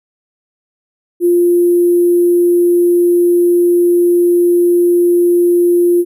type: tone with sample-and-hold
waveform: sine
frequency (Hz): 349.2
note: F4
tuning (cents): 0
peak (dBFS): -7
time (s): 1.2-6.05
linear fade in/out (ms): 50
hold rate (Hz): 11025
effects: none